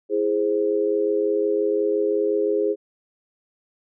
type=chord; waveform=sine; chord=E augmented; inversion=none; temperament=equal; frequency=329.6 / 415.3 / 523.3 Hz; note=E4 / G#4 / B#4; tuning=0 / 0 / 0 cents; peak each=-26 / -20 / -26 dBFS; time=0.09-2.76 s; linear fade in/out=50 ms; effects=none